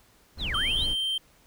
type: noise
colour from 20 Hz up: brown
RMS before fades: -33 dBFS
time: 0.36-0.96 s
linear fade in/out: 50 ms
type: linear two-way sweep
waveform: sine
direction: down then up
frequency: 4350 to 1116 to 4350 Hz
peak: -29 dBFS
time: 0.38-0.87 s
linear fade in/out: 50 ms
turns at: 0.56 s
type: tone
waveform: triangle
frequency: 3136 Hz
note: G7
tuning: in tune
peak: -24 dBFS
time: 0.54-1.18 s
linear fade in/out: 5 ms
effects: pink hiss -60 dBFS RMS until 1.46 s